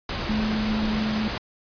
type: tone in noise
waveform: sine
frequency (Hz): 215.8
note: A3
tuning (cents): -33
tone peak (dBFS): -23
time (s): 0.29-1.28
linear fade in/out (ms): 2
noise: pink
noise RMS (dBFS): -29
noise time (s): 0.09-1.38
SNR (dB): +3
effects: resampled to 11025 Hz

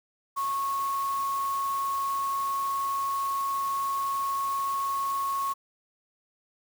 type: tone in noise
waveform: sine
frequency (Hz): 1099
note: C#6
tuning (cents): -15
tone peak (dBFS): -26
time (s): 0.36-5.54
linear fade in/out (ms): 20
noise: white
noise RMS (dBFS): -43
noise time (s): 0.36-5.54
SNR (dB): +14
effects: none

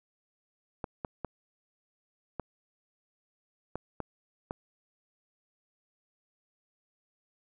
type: clicks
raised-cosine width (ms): 1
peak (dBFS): -20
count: 7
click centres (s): 0.842 / 1.048 / 1.247 / 2.397 / 3.756 / 4.003 / 4.509
effects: none

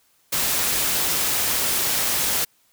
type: noise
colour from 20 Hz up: white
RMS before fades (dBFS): -22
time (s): 0.32-2.45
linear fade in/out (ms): 10
effects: white hiss -62 dBFS RMS until 2.72 s

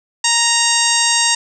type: harmonic tone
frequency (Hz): 932.3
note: A#5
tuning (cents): 0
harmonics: 1 / 2 / 3 / 4 / 5 / 6 / 7 / 8 / 9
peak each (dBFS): -21 / -21 / -21 / -21 / -21 / -21 / -21 / -21 / -21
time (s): 0.24-1.35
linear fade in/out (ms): 5
effects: none

